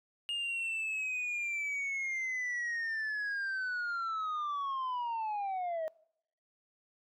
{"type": "linear sweep", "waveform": "sine", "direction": "down", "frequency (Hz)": [2844, 623], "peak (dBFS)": -30, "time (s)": [0.29, 5.88], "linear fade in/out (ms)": 0, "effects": ["noise-tail reverb RT60 0.7 s tail -26 dB re dry", "tanh soft clip ceiling -32 dBFS"]}